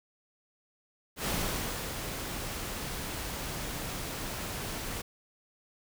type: noise with ADSR envelope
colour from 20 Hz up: pink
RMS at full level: -31 dBFS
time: 1.16-5.02 s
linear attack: 98 ms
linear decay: 620 ms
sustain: -6 dB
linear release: 11 ms
effects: none